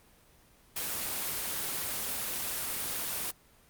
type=noise; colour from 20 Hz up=white; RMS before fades=-34 dBFS; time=0.76-3.31 s; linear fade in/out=5 ms; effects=pink hiss -61 dBFS RMS until 3.69 s + Opus 24 kbps